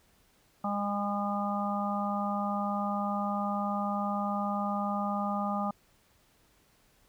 harmonic tone, 203.3 Hz, G#3, 37 cents flat, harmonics 1 / 3 / 4 / 5 / 6, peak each -32 / -38 / -34 / -43 / -35 dBFS, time 0.64-5.71 s, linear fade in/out 5 ms, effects pink hiss -66 dBFS RMS until 7.08 s

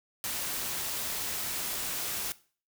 white noise, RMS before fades -34 dBFS, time 0.24-2.32 s, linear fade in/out 0 ms, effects noise-tail reverb RT60 0.4 s tail -18 dB re dry

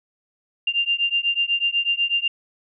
sine beating tone pair, 2787 / 2795.1 Hz, F7 / F7, -4 / +1 cents, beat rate 8.1 Hz, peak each -22 dBFS, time 0.67-2.28 s, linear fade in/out 5 ms, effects none

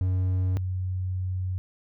triangle / sine tone pair in turn, 92.5 / 92.5 Hz, F#2 / F#2, 0 / 0 cents, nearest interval unison, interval 0 cents, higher neither, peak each -20 / -26 dBFS, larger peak first, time 0.01-0.57 / 0.57-1.58 s, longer second, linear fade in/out 0 ms, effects none

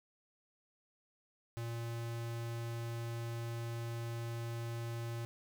square tone, 116.54 Hz, A#2, in tune, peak -39 dBFS, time 1.57-5.25 s, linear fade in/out 0 ms, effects 12-bit

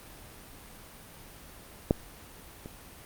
clicks, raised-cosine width 2 ms, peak -8 / -26 dBFS, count 2, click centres 1.909 / 2.659 s, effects pink hiss -49 dBFS RMS until 3.05 s + Opus 32 kbps

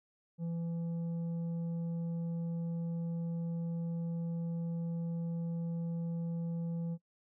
sine tone with tanh clipping, 167.9 Hz, E3, 32 cents sharp, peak -35 dBFS, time 0.38-6.98 s, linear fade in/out 50 ms, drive 6 dB, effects noise-tail reverb RT60 0.1 s tail -22 dB re dry

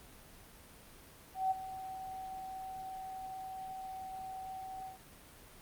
sine tone with ADSR envelope, 759 Hz, F#5, 44 cents sharp, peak -27 dBFS, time 1.34-4.99 s, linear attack 170 ms, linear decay 19 ms, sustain -14 dB, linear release 140 ms, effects pink hiss -56 dBFS RMS until 5.61 s + Opus 32 kbps

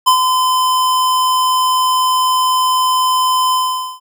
square tone with ADSR envelope, 1022 Hz, C6, 41 cents flat, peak -6 dBFS, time 0.06-4 s, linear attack 19 ms, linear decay 87 ms, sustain -6 dB, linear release 470 ms, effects none

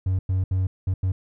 triangle tone bursts at uneven times, 93.7 Hz, F#2, 22 cents sharp, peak -17 dBFS, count 5, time 0.06-0.19 / 0.29-0.44 / 0.51-0.67 / 0.87-0.94 / 1.03-1.12 s, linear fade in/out 5 ms, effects tanh soft clip ceiling -13 dBFS

